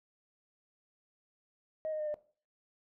sine tone with pitch steps, 627 / 617.7 / 608.4 / 599.4 Hz, D#5 / D#5 / D#5 / D5, +13 / -13 / -39 / +35 cents, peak -32 dBFS, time 1.85-2.142 s, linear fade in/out 0 ms, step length 73 ms, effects noise-tail reverb RT60 0.4 s tail -17 dB re dry + tanh soft clip ceiling -29 dBFS

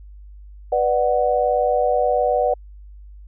sine chord, B minor, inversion none, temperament just, 493.9 / 592.7 / 740.8 Hz, B4 / D5 / F#5, 0 / +16 / +2 cents, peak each -20 dBFS, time 0.72-2.54 s, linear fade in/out 5 ms, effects added 50 Hz sine -38 dBFS peak until 3.27 s

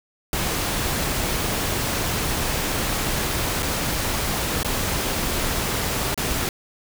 pink noise with dropouts, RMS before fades -24 dBFS, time 0.33-6.49 s, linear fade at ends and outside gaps 1 ms, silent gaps 3.624-3.629 / 4.631-4.647 / 6.144-6.176 s, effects none

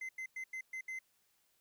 triangle tone bursts at uneven times, 2062 Hz, C7, 26 cents flat, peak -38 dBFS, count 6, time 0.01-0.09 / 0.18-0.26 / 0.36-0.44 / 0.53-0.61 / 0.73-0.81 / 0.88-0.99 s, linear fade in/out 5 ms, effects white hiss -75 dBFS RMS until 1.6 s

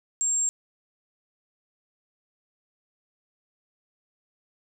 sine tone, 7459 Hz, A#8, in tune, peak -22 dBFS, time 0.21-0.49 s, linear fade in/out 0 ms, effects none

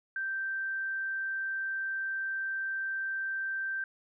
sine tone, 1565 Hz, G6, 3 cents flat, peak -31 dBFS, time 0.16-3.84 s, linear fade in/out 2 ms, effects none

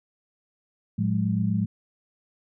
sine tone cluster, 110.3 / 179.5 / 207.3 Hz, A2 / F3 / G#3, +5 / +48 / -3 cents, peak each -26 dBFS, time 0.98-1.66 s, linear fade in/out 10 ms, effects none

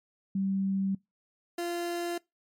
sine / 30% pulse tone pair in turn, 193.9 / 345.5 Hz, G3 / F4, -19 / -19 cents, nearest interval minor seventh, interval 1000 cents, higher second, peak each -26 / -28 dBFS, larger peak first, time 0.35-0.95 / 1.58-2.18 s, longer neither, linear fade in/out 5 ms, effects noise-tail reverb RT60 0.2 s tail -24 dB re dry + MP3 64 kbps

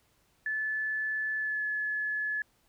sine tone with pitch glide, 1736 to 1712.1 Hz, A6 to A6, -24 to -48 cents, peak -29 dBFS, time 0.46-2.42 s, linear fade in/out 2 ms, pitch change -24 cents, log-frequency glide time 1.37-1.64 s, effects pink hiss -69 dBFS RMS until 2.68 s

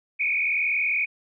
sine tone with frequency modulation, 2349 Hz, D7, in tune, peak -21 dBFS, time 0.19-1.06 s, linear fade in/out 20 ms, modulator 40.6 Hz, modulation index 3.6, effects none

